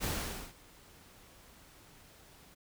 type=noise with ADSR envelope; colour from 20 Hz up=pink; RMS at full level=-34 dBFS; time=0-2.55 s; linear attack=41 ms; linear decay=480 ms; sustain=-24 dB; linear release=17 ms; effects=none